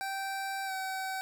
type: tone with pitch glide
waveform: 25% pulse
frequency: 779 to 762.5 Hz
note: G5 to G5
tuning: -11 to -48 cents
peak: -30 dBFS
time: 0.01-1.21 s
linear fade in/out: 0 ms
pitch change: -37 cents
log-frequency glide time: 0.65-0.72 s
effects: none